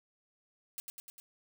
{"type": "noise with echo", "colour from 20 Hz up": "blue", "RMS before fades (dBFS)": -40, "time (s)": [0.78, 0.8], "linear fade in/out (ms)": 0, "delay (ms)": 100, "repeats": 4, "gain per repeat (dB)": -3, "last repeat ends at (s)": 1.2, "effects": []}